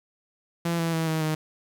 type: tone with pitch steps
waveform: sawtooth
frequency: 169.3 / 165.82 / 162.4 / 159.06 / 155.79 Hz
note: E3 / E3 / E3 / D#3 / D#3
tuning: +46 / +11 / -26 / +38 / +3 cents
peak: -20 dBFS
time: 0.65-1.35 s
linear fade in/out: 5 ms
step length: 140 ms
effects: 10-bit